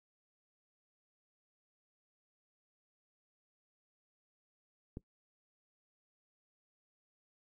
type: click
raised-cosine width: 3 ms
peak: -29 dBFS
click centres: 4.971 s
effects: noise-tail reverb RT60 0.1 s tail -20 dB re dry